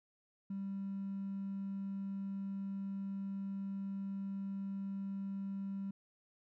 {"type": "tone with hard clipping", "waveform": "triangle", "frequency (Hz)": 196, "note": "G3", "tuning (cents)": 0, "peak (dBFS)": -38, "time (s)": [0.5, 5.91], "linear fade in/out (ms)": 5, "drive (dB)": 3, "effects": []}